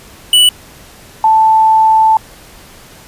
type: tone pair in turn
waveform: square / sine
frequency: 2960 / 880 Hz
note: F#7 / A5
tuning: 0 / 0 cents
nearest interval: octave + major sixth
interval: 2100 cents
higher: first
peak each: -5 dBFS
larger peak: neither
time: 0.33-0.49 / 1.24-2.17 s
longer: second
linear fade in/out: 2 ms
effects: pink hiss -38 dBFS RMS until 3.07 s + resampled to 32000 Hz